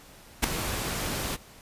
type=noise with ADSR envelope; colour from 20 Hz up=pink; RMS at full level=-19 dBFS; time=0.42-1.37 s; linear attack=21 ms; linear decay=4 ms; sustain=-12 dB; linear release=28 ms; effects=pink hiss -51 dBFS RMS until 1.61 s + resampled to 32000 Hz